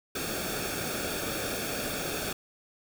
pink noise with comb filter, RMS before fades -33 dBFS, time 0.15-2.33 s, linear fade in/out 5 ms, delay 1 ms, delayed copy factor -0.7, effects none

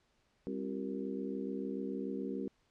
harmonic tone with a mistuned harmonic, 66.9 Hz, C2, 39 cents sharp, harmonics 3 / 4 / 5 / 6 / 7, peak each -41 / -40 / -47 / -42 / -45 dBFS, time 0.47-2.48 s, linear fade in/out 0 ms, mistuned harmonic 6, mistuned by -75 cents, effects pink hiss -74 dBFS RMS until 2.7 s + low-pass 6000 Hz 12 dB/octave

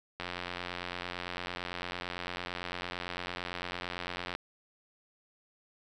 click train, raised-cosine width 0.3 ms, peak -20 dBFS, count 370, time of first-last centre 0.2-4.351 s, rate 88.9 Hz, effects none

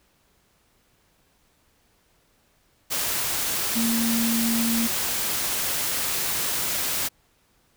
sine tone in noise, 230 Hz, A#3, 23 cents flat, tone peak -22 dBFS, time 3.75-4.88 s, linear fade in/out 20 ms, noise white, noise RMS -26 dBFS, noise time 2.9-7.09 s, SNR +1 dB, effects pink hiss -64 dBFS RMS until 7.76 s

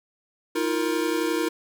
square chord, Eb suspended second, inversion none, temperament equal with one note detuned, 317.8 / 349.2 / 466.2 Hz, Eb4 / F4 / Bb4, +37 / 0 / 0 cents, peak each -27 / -28 / -29 dBFS, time 0.55-1.49 s, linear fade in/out 10 ms, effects none

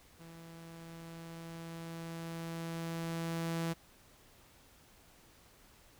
sawtooth tone with level ramp, 165.8 Hz, E3, 10 cents sharp, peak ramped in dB -47 to -29 dBFS, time 0.19-3.74 s, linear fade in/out 20 ms, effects pink hiss -62 dBFS RMS until 5.99 s

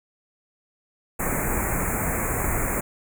pink band-stop noise, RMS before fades -25 dBFS, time 1.19-2.81 s, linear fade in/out 10 ms, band 2400 to 6800 Hz, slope 96 dB/octave, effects none

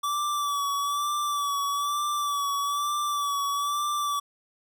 square tone with vibrato, 1154 Hz, D6, 31 cents flat, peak -26 dBFS, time 0.03-4.2 s, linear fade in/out 10 ms, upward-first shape sine, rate 1.1 Hz, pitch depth 37 cents each way, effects none

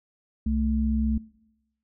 sine tone pair together, 65.34 / 220 Hz, C2 / A3, -2 / 0 cents, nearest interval octave + major sixth, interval 2102 cents, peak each -25 dBFS, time 0.46-1.18 s, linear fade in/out 5 ms, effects noise-tail reverb RT60 0.9 s tail -22 dB re dry

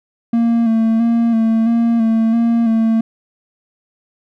triangle tone with vibrato, 228.3 Hz, A#3, 36 cents flat, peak -9 dBFS, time 0.33-3.01 s, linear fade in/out 5 ms, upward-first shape square, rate 1.5 Hz, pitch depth 29 cents each way, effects none

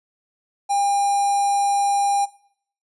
square tone with notch filter, 804 Hz, G5, 44 cents sharp, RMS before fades -20 dBFS, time 0.69-2.26 s, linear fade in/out 20 ms, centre 2900 Hz, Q 0.57, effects noise-tail reverb RT60 0.6 s tail -19 dB re dry + resampled to 24000 Hz

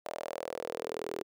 sawtooth tone with high-pass filter sweep, 40.87 Hz, E1, 14 cents flat, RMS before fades -39 dBFS, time 0.05-1.23 s, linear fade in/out 10 ms, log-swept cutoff 620 to 390 Hz, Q 4.8, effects none

